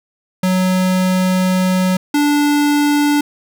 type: tone pair in turn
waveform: square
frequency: 185 / 292 Hz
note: F#3 / D4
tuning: 0 / -10 cents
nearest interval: minor sixth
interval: 790 cents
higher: second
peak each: -13 / -12 dBFS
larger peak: second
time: 0.43-1.97 / 2.14-3.21 s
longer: first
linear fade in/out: 5 ms
effects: none